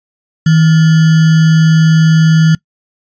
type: tone with sample-and-hold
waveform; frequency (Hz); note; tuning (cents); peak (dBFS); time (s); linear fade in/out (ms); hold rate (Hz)
sine; 160; D#3; +49; -4; 0.46-2.55; 5; 1575
effects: noise-tail reverb RT60 0.1 s tail -23 dB re dry + resampled to 16000 Hz